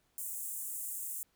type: high-pass noise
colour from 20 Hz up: pink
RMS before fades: -40 dBFS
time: 0.18-1.23 s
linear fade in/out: 0 ms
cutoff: 7500 Hz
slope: 48 dB/octave
effects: pink hiss -74 dBFS RMS until 1.35 s